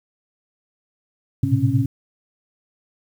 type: tone cluster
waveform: sine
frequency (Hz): 107.5 / 116.1 / 125.9 / 134.7 / 273.3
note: A2 / A#2 / B2 / C#3 / C#4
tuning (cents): -40 / -7 / +34 / -49 / -24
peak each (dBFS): -22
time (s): 1.43-1.86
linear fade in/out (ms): 5
effects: 8-bit